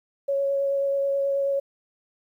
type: tone with vibrato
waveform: sine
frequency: 554.4 Hz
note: C#5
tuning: in tune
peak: -21 dBFS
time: 0.28-1.6 s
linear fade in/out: 10 ms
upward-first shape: sine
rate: 9.3 Hz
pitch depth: 10 cents each way
effects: 10-bit